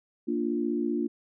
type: chord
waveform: sine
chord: Bb major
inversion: none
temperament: equal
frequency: 233.1 / 293.7 / 349.2 Hz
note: Bb3 / D4 / F4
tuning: 0 / 0 / 0 cents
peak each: -30 dBFS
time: 0.27-1.08 s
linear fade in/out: 20 ms
effects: none